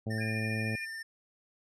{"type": "harmonic tone", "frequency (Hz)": 110, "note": "A2", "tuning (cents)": 0, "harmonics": [1, 2, 3, 4, 5, 6, 7], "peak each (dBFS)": [-33, -36, -45, -44, -45, -49, -52], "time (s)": [0.06, 0.76], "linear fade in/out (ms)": 10}
{"type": "tone with vibrato", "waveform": "square", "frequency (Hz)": 1800, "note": "A6", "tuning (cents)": 39, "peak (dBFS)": -39, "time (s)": [0.1, 1.03], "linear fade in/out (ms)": 10, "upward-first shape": "triangle", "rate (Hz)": 18, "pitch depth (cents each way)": 20}
{"type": "tone with exponential decay", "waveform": "triangle", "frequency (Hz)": 1629, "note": "G#6", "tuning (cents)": -34, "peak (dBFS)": -38, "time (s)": [0.18, 0.58], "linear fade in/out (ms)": 2, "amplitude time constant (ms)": 85}
{"type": "tone with tremolo", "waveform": "sine", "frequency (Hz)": 2416, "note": "D7", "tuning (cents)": 48, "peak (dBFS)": -35, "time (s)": [0.2, 0.86], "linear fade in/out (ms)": 20, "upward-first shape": "triangle", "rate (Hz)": 13, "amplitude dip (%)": 55}
{"effects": ["low-pass 10000 Hz 12 dB/octave"]}